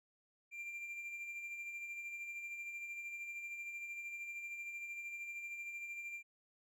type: tone with tremolo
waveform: triangle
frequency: 2376 Hz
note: D7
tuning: 20 cents sharp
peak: -40 dBFS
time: 0.51-6.23 s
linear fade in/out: 50 ms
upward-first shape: sine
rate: 13 Hz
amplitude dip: 40%
effects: none